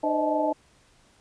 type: tone cluster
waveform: sine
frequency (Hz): 302.8 / 516 / 606 / 630 / 867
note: D#4 / C5 / D#5 / D#5 / A5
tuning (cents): -47 / -24 / -46 / +21 / -26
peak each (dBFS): -28 / -33 / -32 / -26 / -27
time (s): 0.03-0.53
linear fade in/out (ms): 10
effects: pink hiss -60 dBFS RMS until 1.2 s + resampled to 22050 Hz